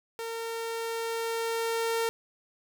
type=tone with level ramp; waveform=sawtooth; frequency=457.1 Hz; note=A#4; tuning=34 cents flat; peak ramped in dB=-30 to -22 dBFS; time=0.19-2.09 s; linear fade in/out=0 ms; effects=10-bit